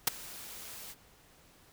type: noise with ADSR envelope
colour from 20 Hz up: white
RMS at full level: -23 dBFS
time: 0.07-0.95 s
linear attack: 6 ms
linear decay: 12 ms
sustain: -23 dB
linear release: 39 ms
effects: pink hiss -61 dBFS RMS until 1.72 s